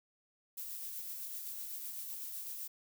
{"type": "noise with tremolo", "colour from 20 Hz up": "violet", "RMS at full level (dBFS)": -42, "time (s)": [0.57, 2.68], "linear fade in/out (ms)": 10, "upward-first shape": "sine", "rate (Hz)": 7.9, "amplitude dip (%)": 30, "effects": []}